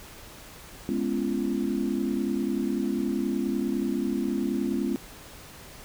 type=chord; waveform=sine; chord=C# dominant seventh; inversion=second; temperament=equal with one note detuned; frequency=207.7 / 246.9 / 277.2 / 341.1 Hz; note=G#3 / B3 / C#4 / E#4; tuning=0 / 0 / 0 / -41 cents; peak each=-30 / -30 / -30 / -31 dBFS; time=0.89-4.96 s; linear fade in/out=0 ms; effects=pink hiss -46 dBFS RMS until 5.84 s